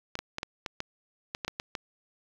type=clicks; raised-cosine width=0.2 ms; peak=-15 dBFS; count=11; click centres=0.154 / 0.19 / 0.384 / 0.431 / 0.662 / 0.804 / 1.349 / 1.448 / 1.48 / 1.599 / 1.752 s; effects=low-pass 6000 Hz 12 dB/octave + 7-bit